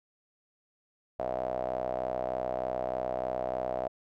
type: tone with band-pass filter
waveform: sawtooth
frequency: 63.3 Hz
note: B1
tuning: 43 cents sharp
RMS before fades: -33 dBFS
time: 1.19-3.88 s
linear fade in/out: 5 ms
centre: 650 Hz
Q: 7.6
effects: none